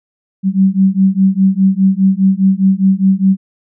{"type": "beating tone pair", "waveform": "sine", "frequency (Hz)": [189.5, 194.4], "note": ["F#3", "G3"], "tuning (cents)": [42, -14], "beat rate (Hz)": 4.9, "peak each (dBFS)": -11, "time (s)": [0.43, 3.37], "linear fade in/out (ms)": 50, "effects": []}